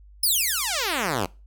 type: exponential sweep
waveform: 5% pulse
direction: down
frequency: 5340 to 84.7 Hz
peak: -12 dBFS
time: 0.23-1.26 s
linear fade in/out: 5 ms
effects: noise-tail reverb RT60 0.3 s tail -23 dB re dry + added 50 Hz sine -46 dBFS peak until 1.46 s